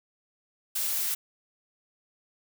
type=noise; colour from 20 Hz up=blue; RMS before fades=-29 dBFS; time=0.75-1.15 s; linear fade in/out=10 ms; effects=none